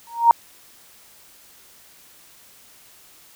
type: tone with exponential growth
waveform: sine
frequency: 932.3 Hz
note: A#5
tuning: in tune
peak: -5 dBFS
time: 0.07-0.31 s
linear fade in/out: 1 ms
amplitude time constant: 52 ms
effects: white hiss -50 dBFS RMS until 3.35 s